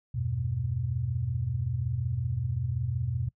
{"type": "chord", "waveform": "sine", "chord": "E minor", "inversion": "none", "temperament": "equal", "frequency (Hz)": [82.41, 98, 123.47], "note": ["E2", "G2", "B2"], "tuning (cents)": [0, 0, 0], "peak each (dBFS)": [-35, -34, -29], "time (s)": [0.14, 3.29], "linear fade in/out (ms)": 10, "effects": ["noise-tail reverb RT60 0.1 s tail -23 dB re dry"]}